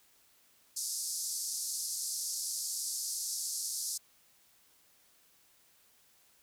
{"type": "band-pass noise", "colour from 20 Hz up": "pink", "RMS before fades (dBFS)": -37, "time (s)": [0.76, 3.98], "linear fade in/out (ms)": 10, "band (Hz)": [4800, 12000], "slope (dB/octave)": 48, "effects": ["white hiss -66 dBFS RMS until 6.42 s"]}